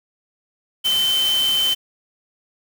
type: tone in noise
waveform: sine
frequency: 3077 Hz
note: G7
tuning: 33 cents flat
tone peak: -16 dBFS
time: 0.84-1.75 s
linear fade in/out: 20 ms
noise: white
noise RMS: -28 dBFS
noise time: 0.84-1.75 s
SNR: +9 dB
effects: none